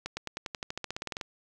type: accelerating click train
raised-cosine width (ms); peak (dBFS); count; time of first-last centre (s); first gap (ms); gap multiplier
0.2; -17; 17; 0.06-1.212; 110; 0.94
effects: none